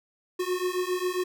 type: beating tone pair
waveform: square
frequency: 360 / 367.4 Hz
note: F#4 / F#4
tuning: -47 / -12 cents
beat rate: 7.4 Hz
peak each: -30 dBFS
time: 0.39-1.24 s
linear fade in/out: 10 ms
effects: none